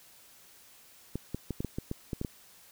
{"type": "clicks", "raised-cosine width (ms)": 3, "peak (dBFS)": -20, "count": 10, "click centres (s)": [1.156, 1.346, 1.507, 1.605, 1.647, 1.785, 1.914, 2.132, 2.214, 2.248], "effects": ["white hiss -57 dBFS RMS until 2.71 s"]}